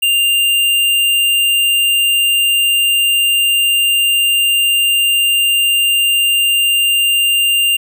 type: tone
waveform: square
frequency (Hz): 2794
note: F7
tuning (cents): 0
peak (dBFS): -11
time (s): 0.02-7.77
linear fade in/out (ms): 10
effects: none